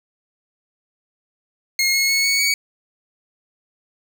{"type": "tone with pitch steps", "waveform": "20% pulse", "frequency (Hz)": [2151, 2175, 2199, 2223, 2248], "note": ["C7", "C#7", "C#7", "C#7", "C#7"], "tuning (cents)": [47, -33, -14, 4, 24], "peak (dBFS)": -11, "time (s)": [1.79, 2.54], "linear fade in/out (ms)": 2, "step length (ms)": 150, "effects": []}